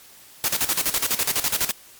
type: noise with tremolo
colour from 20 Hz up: white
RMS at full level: -21 dBFS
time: 0.44-1.71 s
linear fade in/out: 0 ms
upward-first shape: square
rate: 12 Hz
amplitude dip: 75%
effects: white hiss -48 dBFS RMS until 1.99 s + MP3 96 kbps